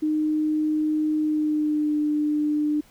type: tone with pitch glide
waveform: sine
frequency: 307.3 to 299.4 Hz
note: D#4 to D4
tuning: -21 to +33 cents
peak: -20 dBFS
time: 0.02-2.81 s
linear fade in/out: 10 ms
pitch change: -46 cents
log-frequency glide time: 1.17-1.99 s
effects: pink hiss -56 dBFS RMS until 2.9 s